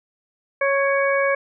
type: harmonic tone with a mistuned harmonic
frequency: 553 Hz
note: C#5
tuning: 4 cents flat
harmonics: 1 / 2 / 3 / 4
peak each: -19 / -25 / -24 / -25 dBFS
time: 0.61-1.35 s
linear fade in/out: 5 ms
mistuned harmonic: 4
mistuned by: +26 cents
effects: none